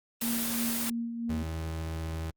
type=noise; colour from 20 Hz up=white; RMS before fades=-32 dBFS; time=0.21-0.9 s; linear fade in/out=5 ms
type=tone with tremolo; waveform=sine; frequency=233.1 Hz; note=A#3; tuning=in tune; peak=-29 dBFS; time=0.22-1.43 s; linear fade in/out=5 ms; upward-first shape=sine; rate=3 Hz; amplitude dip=45%
type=tone; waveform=35% pulse; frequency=80.7 Hz; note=E2; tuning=36 cents flat; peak=-31 dBFS; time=1.29-2.31 s; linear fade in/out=10 ms
effects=Opus 24 kbps